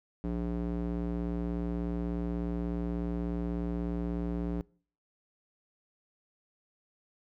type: tone with band-pass filter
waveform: square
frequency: 58.27 Hz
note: A#1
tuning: in tune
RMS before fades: -33 dBFS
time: 0.24-4.61 s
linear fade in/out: 0 ms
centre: 250 Hz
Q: 1.3
effects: noise-tail reverb RT60 0.5 s tail -25 dB re dry